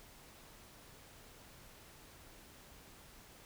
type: silence
effects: pink hiss -58 dBFS RMS until 3.45 s